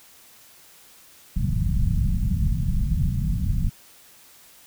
pink low-pass noise, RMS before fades -22 dBFS, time 1.36-3.7 s, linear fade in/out 10 ms, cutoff 200 Hz, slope 48 dB/octave, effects white hiss -51 dBFS RMS until 4.66 s

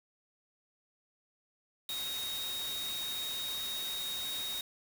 sine tone in noise, 3751 Hz, A#7, 10 cents sharp, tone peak -36 dBFS, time 1.89-4.61 s, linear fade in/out 2 ms, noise white, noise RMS -42 dBFS, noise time 1.89-4.61 s, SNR +3 dB, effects none

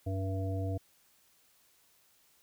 harmonic tone, 95.8 Hz, G2, 39 cents flat, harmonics 1 / 3 / 5 / 7, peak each -32 / -40 / -43 / -42 dBFS, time 0.06-0.78 s, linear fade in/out 10 ms, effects white hiss -67 dBFS RMS until 2.42 s

